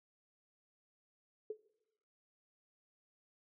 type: tone with exponential decay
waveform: sine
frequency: 430 Hz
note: A4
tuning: 40 cents flat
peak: -34 dBFS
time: 1.5-1.57 s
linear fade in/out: 5 ms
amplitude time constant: 15 ms
effects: noise-tail reverb RT60 0.9 s tail -20 dB re dry